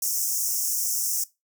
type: high-pass noise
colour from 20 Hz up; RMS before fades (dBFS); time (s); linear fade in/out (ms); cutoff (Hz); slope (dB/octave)
pink; -26; 0.02-1.24; 5; 5400; 96
effects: noise-tail reverb RT60 0.2 s tail -18 dB re dry